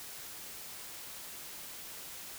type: silence
effects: white hiss -46 dBFS RMS until 2.38 s